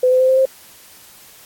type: tone with pitch steps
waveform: sine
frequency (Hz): 506 / 511.6 / 517.2 / 522.9 / 528.7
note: B4 / C5 / C5 / C5 / C5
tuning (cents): +42 / -39 / -20 / -1 / +18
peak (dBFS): -10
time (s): 0.03-0.455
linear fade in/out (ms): 5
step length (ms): 85
effects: white hiss -44 dBFS RMS until 1.45 s + AAC 64 kbps